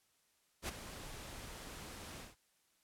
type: noise with ADSR envelope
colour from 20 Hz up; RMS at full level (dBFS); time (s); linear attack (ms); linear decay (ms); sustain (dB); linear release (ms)
pink; -38; 0.62-2.36; 64; 17; -11; 160
effects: white hiss -75 dBFS RMS until 2.83 s + low-pass 12000 Hz 12 dB/octave